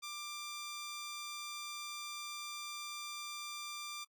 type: tone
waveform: 10% pulse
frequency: 1186 Hz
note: D6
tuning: 17 cents sharp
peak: -34 dBFS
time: 0.02-4.05 s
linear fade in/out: 20 ms
effects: AAC 64 kbps